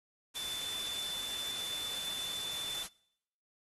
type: tone in noise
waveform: sine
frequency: 3520 Hz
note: A7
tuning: in tune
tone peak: -37 dBFS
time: 0.35-2.84 s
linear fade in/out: 20 ms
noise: white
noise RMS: -42 dBFS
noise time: 0.34-2.88 s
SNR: +2 dB
effects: noise-tail reverb RT60 0.8 s tail -25 dB re dry + AAC 32 kbps